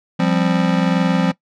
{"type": "chord", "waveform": "square", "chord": "F suspended second", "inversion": "none", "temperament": "just", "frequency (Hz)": [174.61, 196.44, 261.9], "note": ["F3", "G3", "C4"], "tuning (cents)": [0, 4, 2], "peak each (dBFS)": [-17, -21, -21], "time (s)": [0.19, 1.32], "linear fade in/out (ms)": 10, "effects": ["noise-tail reverb RT60 0.1 s tail -19 dB re dry", "low-pass 4000 Hz 12 dB/octave"]}